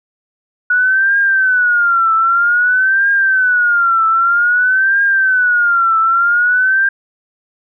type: tone with vibrato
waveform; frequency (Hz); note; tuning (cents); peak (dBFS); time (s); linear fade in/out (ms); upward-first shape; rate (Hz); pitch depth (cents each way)
sine; 1461; F#6; -22; -9; 0.7-6.89; 5; triangle; 0.52; 180
effects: none